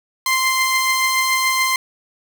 sawtooth tone pair together, 1046.5 / 2086 Hz, C6 / C7, 0 / -6 cents, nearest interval octave, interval 1194 cents, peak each -15 dBFS, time 0.26-1.76 s, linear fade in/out 2 ms, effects none

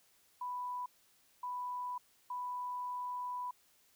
sine tone bursts at uneven times, 990 Hz, B5, 4 cents sharp, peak -37 dBFS, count 3, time 0.41-0.86 / 1.43-1.98 / 2.3-3.51 s, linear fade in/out 5 ms, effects white hiss -69 dBFS RMS until 3.95 s

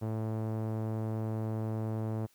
sawtooth tone with low-pass filter, 110 Hz, A2, in tune, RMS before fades -34 dBFS, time 0.01-2.27 s, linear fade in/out 20 ms, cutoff 770 Hz, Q 0.82, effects white hiss -67 dBFS RMS until 2.34 s

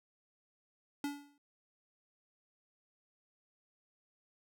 square tone with exponential decay, 286.6 Hz, D4, 42 cents flat, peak -33 dBFS, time 1.04-1.38 s, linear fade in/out 2 ms, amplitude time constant 72 ms, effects none

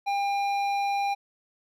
triangle tone with hard clipping, 801 Hz, G5, 37 cents sharp, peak -26 dBFS, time 0.06-1.15 s, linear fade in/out 20 ms, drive 14 dB, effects none

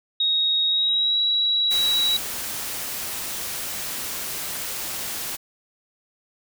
sine tone with pitch glide, 3763 to 3891 Hz, A#7 to B7, +16 to -27 cents, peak -18 dBFS, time 0.2-2.17 s, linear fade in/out 5 ms, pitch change +57 cents, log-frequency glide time 0.66-1.19 s
white noise, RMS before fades -30 dBFS, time 1.7-5.37 s, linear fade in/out 20 ms
effects none

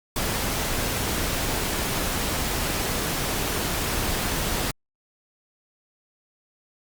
pink noise, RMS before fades -26 dBFS, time 0.16-4.71 s, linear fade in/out 2 ms, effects Opus 48 kbps

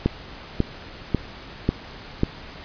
click train, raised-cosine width 3 ms, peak -5 dBFS, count 5, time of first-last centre 0.06-2.234 s, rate 1.84 Hz, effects pink hiss -40 dBFS RMS until 2.64 s + resampled to 11025 Hz

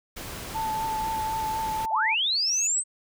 pink noise, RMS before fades -37 dBFS, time 0.16-1.86 s, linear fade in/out 10 ms
sine tone with vibrato, 880 Hz, A5, in tune, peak -26 dBFS, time 0.54-2.15 s, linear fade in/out 20 ms, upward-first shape triangle, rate 4 Hz, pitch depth 21 cents each way
sine linear sweep, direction up, 544 to 8372 Hz, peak -22 dBFS, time 1.9-2.84 s, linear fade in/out 50 ms
square tone with exponential growth, 2635 Hz, E7, 1 cent flat, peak -32 dBFS, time 2.16-2.67 s, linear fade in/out 2 ms, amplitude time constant 110 ms
effects none

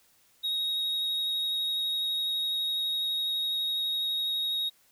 triangle tone with vibrato, 3768 Hz, A#7, 18 cents sharp, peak -26 dBFS, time 0.43-4.7 s, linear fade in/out 20 ms, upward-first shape sine, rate 12 Hz, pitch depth 9 cents each way, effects white hiss -64 dBFS RMS until 4.91 s

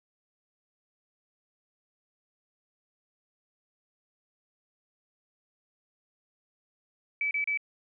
sine tone bursts, 2300 Hz, D7, 37 cents flat, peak -26 dBFS, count 3, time 7.21-7.574 s, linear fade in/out 2 ms, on 100 ms, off 32 ms, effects none

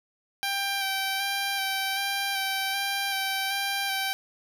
10% pulse tone with vibrato, 784 Hz, G5, in tune, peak -18 dBFS, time 0.43-4.13 s, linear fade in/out 0 ms, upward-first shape square, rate 1.3 Hz, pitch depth 17 cents each way, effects none

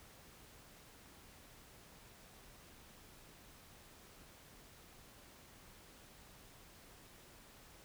silence, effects pink hiss -60 dBFS RMS until 7.84 s

